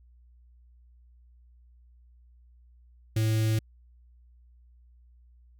square tone with notch filter, 110 Hz, A2, in tune, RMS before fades -25 dBFS, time 3.16-3.59 s, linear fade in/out 5 ms, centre 940 Hz, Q 0.53, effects added 60 Hz sine -54 dBFS peak until 5.59 s

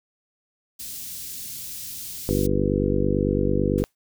white band-stop noise, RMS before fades -35 dBFS, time 0.79-2.47 s, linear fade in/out 10 ms, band 210 to 4100 Hz, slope 12 dB/octave
harmonic tone, 49 Hz, G1, in tune, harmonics 1 / 2 / 3 / 4 / 5 / 6 / 7 / 8 / 10, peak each -28 / -28 / -28 / -28 / -28 / -28 / -28 / -28 / -28 dBFS, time 2.29-3.84 s, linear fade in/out 0 ms
white noise with exponential decay, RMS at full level -40 dBFS, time 3.78-3.95 s, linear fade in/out 2 ms, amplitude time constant 35 ms
effects none

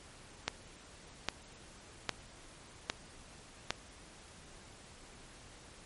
click train, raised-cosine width 0.2 ms, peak -13 dBFS, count 5, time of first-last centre 0.48-3.706 s, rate 1.24 Hz, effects pink hiss -55 dBFS RMS until 5.85 s + MP3 48 kbps

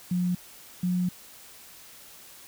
sine tone pair in turn, 178.9 / 180.04 Hz, F3 / F#3, +42 / -47 cents, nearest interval unison, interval 11 cents, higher second, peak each -23 dBFS, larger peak neither, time 0.11-0.35 / 0.83-1.09 s, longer second, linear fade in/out 5 ms, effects white hiss -49 dBFS RMS until 2.47 s

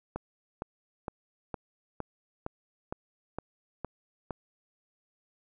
click train, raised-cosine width 1 ms, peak -20 dBFS, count 10, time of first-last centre 0.16-4.307 s, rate 2.17 Hz, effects none

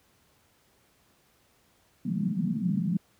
white band-pass noise, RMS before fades -28 dBFS, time 2.05-2.97 s, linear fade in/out 5 ms, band 160 to 210 Hz, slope 48 dB/octave, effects pink hiss -65 dBFS RMS until 3.19 s + high-pass 60 Hz 12 dB/octave

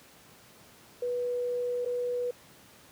sine tone with dropouts, 489.6 Hz, B4, 15 cents flat, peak -28 dBFS, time 1.02-2.31 s, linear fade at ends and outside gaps 5 ms, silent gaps 1.85-1.858 s, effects pink hiss -55 dBFS RMS until 2.91 s + high-pass 100 Hz 12 dB/octave

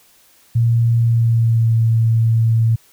sine tone with pitch glide, 116.54 to 113.62 Hz, A#2 to A#2, 0 to -44 cents, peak -11 dBFS, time 0.55-2.76 s, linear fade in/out 10 ms, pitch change -44 cents, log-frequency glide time 1.01-1.75 s, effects white hiss -52 dBFS RMS until 2.92 s

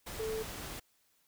sine tone in noise, 439.8 Hz, A4, 1 cent flat, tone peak -34 dBFS, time 0.19-0.43 s, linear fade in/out 10 ms, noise pink, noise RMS -43 dBFS, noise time 0.06-0.8 s, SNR +6 dB, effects white hiss -72 dBFS RMS until 1.27 s

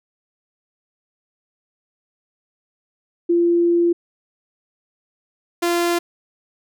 sine / sawtooth tone pair in turn, 343.5 / 345 Hz, F4 / F4, -29 / -21 cents, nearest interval unison, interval 8 cents, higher second, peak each -13 dBFS, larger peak neither, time 3.29-3.93 / 5.62-5.99 s, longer first, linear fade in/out 10 ms, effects none

